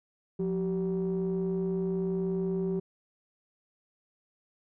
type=ring-modulated tone; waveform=triangle; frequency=103.83 Hz; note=G#2; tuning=in tune; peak=-21 dBFS; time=0.39-2.8 s; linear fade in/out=10 ms; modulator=281 Hz; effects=tanh soft clip ceiling -22 dBFS